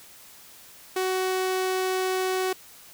sawtooth tone, 373.8 Hz, F#4, 18 cents sharp, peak -20 dBFS, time 0.96-2.53 s, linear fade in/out 5 ms, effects white hiss -49 dBFS RMS until 2.93 s

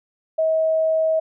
sine tone, 639 Hz, D#5, 46 cents sharp, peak -16 dBFS, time 0.38-1.2 s, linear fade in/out 10 ms, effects none

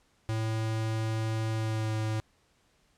square tone with pitch glide, 110.9 to 109.25 Hz, A2 to A2, +14 to -12 cents, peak -29 dBFS, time 0.29-2.2 s, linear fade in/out 0 ms, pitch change -26 cents, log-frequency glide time 1.53-1.93 s, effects pink hiss -68 dBFS RMS until 2.97 s + low-pass 9000 Hz 12 dB/octave

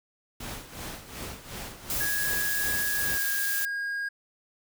pink noise with tremolo, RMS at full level -37 dBFS, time 0.4-3.18 s, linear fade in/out 5 ms, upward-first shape sine, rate 2.7 Hz, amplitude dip 70%
blue noise, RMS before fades -30 dBFS, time 1.9-3.65 s, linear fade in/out 0 ms
triangle tone with pitch glide, 1661 to 1629.6 Hz, G#6 to G#6, 0 to -33 cents, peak -27 dBFS, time 2-4.09 s, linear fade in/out 10 ms, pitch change -33 cents, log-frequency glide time 3-3.25 s
effects none

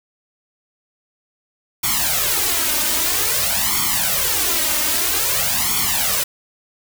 white noise with flanger, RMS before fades -19 dBFS, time 1.83-6.24 s, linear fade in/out 10 ms, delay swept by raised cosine 0.9 to 3.3 ms, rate 0.51 Hz, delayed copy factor +0.95, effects none

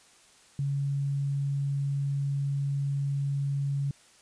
sine tone, 140 Hz, C#3, 18 cents sharp, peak -26 dBFS, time 0.59-3.91 s, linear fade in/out 2 ms, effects white hiss -58 dBFS RMS until 4.21 s + resampled to 22050 Hz

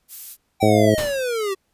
violet noise, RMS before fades -33 dBFS, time 0.08-0.37 s, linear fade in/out 50 ms
square linear sweep, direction down, 780 to 375.1 Hz, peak -22 dBFS, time 0.6-1.55 s, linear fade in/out 20 ms
harmonic tone, 106.9 Hz, A2, 49 cents flat, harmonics 1 / 2 / 3 / 4 / 5 / 6, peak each -20 / -20 / -20 / -20 / -20 / -20 dBFS, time 0.62-0.95 s, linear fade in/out 10 ms
pink noise with exponential decay, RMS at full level -24 dBFS, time 0.98-1.3 s, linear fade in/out 0 ms, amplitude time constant 69 ms
effects pink hiss -69 dBFS RMS until 1.73 s + resampled to 32000 Hz

